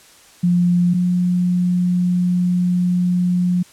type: tone pair in turn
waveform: sine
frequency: 176.1 / 178.66 Hz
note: F3 / F3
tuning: +15 / +40 cents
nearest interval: unison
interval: 25 cents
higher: second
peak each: -12 / -14 dBFS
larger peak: first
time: 0.43-0.94 / 0.94-3.63 s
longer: second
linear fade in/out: 10 ms
effects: white hiss -47 dBFS RMS until 3.72 s + low-pass 10000 Hz 12 dB/octave